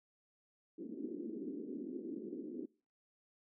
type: band-pass noise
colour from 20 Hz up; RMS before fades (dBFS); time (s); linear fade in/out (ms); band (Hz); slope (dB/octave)
pink; -44; 0.78-2.66; 10; 230 to 390; 48
effects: noise-tail reverb RT60 0.4 s tail -24 dB re dry